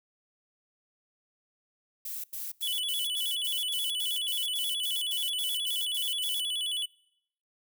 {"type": "noise bursts", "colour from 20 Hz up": "violet", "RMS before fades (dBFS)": -37, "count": 16, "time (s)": [2.05, 6.41], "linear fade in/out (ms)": 5, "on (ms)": 190, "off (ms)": 88}
{"type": "tone with vibrato", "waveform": "square", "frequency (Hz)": 3181, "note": "G7", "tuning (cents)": 25, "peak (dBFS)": -30, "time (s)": [2.62, 6.86], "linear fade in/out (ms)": 10, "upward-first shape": "square", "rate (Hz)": 9.4, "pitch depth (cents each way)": 110}
{"effects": ["noise-tail reverb RT60 0.8 s tail -25 dB re dry"]}